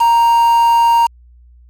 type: tone with quantisation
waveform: triangle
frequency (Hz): 932.3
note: A#5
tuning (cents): 0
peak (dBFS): -6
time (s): 0-1.07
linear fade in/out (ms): 10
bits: 4
effects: added 60 Hz sine -41 dBFS peak until 1.69 s + low-pass 10000 Hz 12 dB/octave